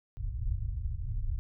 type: low-pass noise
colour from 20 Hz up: pink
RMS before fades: -33 dBFS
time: 0.17-1.39 s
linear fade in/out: 0 ms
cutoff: 120 Hz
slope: 48 dB/octave
effects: none